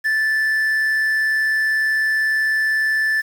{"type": "tone with amplitude modulation", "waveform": "triangle", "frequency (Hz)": 1754, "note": "A6", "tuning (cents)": -6, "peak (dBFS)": -13, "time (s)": [0.04, 3.22], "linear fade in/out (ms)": 20, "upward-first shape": "sine", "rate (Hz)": 140, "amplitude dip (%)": 25, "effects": ["7-bit"]}